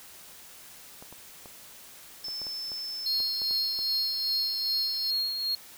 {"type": "clicks", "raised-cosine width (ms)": 1, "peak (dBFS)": -32, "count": 11, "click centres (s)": [1.025, 1.126, 1.458, 2.284, 2.417, 2.468, 2.718, 3.203, 3.418, 3.51, 3.79]}
{"type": "tone", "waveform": "sine", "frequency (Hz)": 5274, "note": "E8", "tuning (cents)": 0, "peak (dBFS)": -33, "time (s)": [2.24, 5.11], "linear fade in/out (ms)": 5}
{"type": "tone with tremolo", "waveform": "triangle", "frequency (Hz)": 4273, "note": "C8", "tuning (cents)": 36, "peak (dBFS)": -24, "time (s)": [3.06, 5.55], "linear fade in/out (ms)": 2, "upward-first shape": "sine", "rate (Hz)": 2.5, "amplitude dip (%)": 45}
{"effects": ["white hiss -49 dBFS RMS until 5.77 s"]}